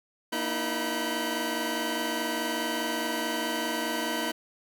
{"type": "tone cluster", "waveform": "20% pulse", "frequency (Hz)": [236.1, 304.6, 329.4, 968, 1534], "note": ["A#3", "D#4", "E4", "B5", "G6"], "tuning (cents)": [22, -37, -1, -35, -38], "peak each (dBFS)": -30, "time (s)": [0.32, 4.32], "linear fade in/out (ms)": 10, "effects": []}